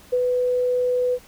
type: tone with ADSR envelope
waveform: sine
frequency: 497.3 Hz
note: B4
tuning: 12 cents sharp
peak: -16 dBFS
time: 0.12-1.19 s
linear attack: 14 ms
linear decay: 52 ms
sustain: -2 dB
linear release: 54 ms
effects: pink hiss -49 dBFS RMS until 1.27 s